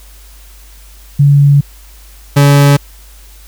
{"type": "tone pair in turn", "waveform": ["sine", "40% pulse"], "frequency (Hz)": [142.3, 142.3], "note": ["C#3", "C#3"], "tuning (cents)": [46, 46], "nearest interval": "unison", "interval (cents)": 0, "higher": "neither", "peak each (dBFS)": -3, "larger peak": "neither", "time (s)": [[1.19, 1.61], [2.36, 2.77]], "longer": "first", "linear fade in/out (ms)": 10, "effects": ["added 50 Hz sine -35 dBFS peak until 3.47 s", "white hiss -42 dBFS RMS until 3.47 s"]}